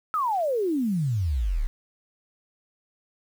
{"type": "exponential sweep", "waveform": "sine", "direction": "down", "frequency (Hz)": [1322, 31.16], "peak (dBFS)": -22, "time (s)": [0.14, 1.67], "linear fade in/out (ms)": 0, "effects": ["8-bit"]}